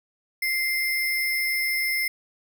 sine tone with sample-and-hold, 2093 Hz, C7, in tune, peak -22 dBFS, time 0.42-2.08 s, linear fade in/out 5 ms, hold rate 7350 Hz, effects none

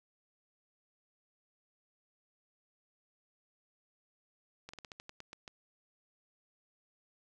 slowing click train, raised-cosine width 0.2 ms, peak -29 dBFS, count 10, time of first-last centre 4.69-5.478 s, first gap 45 ms, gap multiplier 1.16, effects none

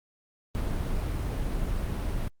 brown noise, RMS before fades -29 dBFS, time 0.55-2.28 s, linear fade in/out 0 ms, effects Opus 32 kbps

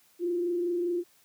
sine tone with frequency modulation, 349.3 Hz, F4, in tune, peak -26 dBFS, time 0.19-1.04 s, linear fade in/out 50 ms, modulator 25 Hz, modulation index 0.38, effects white hiss -63 dBFS RMS until 1.24 s + high-pass 80 Hz 12 dB/octave

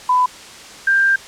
sine tone pair in turn, 1000 / 1587.4 Hz, B5 / G6, +21 / +21 cents, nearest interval minor sixth, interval 800 cents, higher second, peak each -11 dBFS, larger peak neither, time 0.09-0.26 / 0.87-1.16 s, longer second, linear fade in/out 5 ms, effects white hiss -37 dBFS RMS until 1.27 s + low-pass 7000 Hz 12 dB/octave

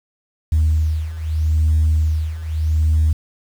sine beating tone pair, 77.78 / 78.58 Hz, D#2 / D#2, 0 / +18 cents, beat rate 0.8 Hz, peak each -18 / -15 dBFS, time 0.52-3.13 s, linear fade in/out 5 ms, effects tanh soft clip ceiling -9 dBFS + 7-bit

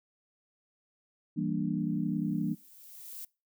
sine chord, E half-diminished seventh, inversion none, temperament equal, 164.81 / 196 / 233.1 / 293.7 Hz, E3 / G3 / Bb3 / D4, 0 / 0 / 0 / 0 cents, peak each -34 dBFS, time 1.36-2.55 s, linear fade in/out 20 ms
violet noise with exponential growth, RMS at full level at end -41 dBFS, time 1.77-3.25 s, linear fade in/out 5 ms, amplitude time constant 320 ms
effects noise-tail reverb RT60 0.3 s tail -24 dB re dry

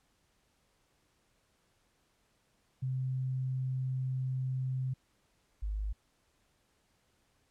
sine tone pair in turn, 130 / 51.59 Hz, C3 / G#1, -11 / -11 cents, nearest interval octave + major third, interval 1600 cents, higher first, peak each -31 / -32 dBFS, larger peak first, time 2.82-4.94 / 5.62-5.93 s, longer first, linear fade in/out 10 ms, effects pink hiss -73 dBFS RMS until 7.5 s + low-pass 11000 Hz 12 dB/octave

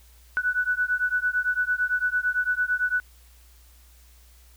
sine beating tone pair, 1480 / 1488.9 Hz, F#6 / F#6, 0 / +10 cents, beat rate 8.9 Hz, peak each -25 dBFS, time 0.37-3 s, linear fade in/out 0 ms, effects added 60 Hz sine -51 dBFS peak until 4.56 s + white hiss -58 dBFS RMS until 4.56 s

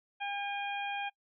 harmonic tone with a mistuned harmonic, 806 Hz, G5, 48 cents sharp, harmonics 1 / 2 / 3 / 4, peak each -36 / -42 / -39 / -44 dBFS, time 0.2-1.1 s, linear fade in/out 20 ms, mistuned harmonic 3, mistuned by +15 cents, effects noise-tail reverb RT60 0.1 s tail -25 dB re dry

